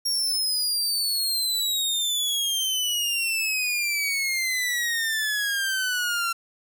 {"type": "exponential sweep", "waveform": "sawtooth", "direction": "down", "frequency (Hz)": [5588, 1358], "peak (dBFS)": -20, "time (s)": [0.05, 6.33], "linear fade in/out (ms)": 10, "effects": []}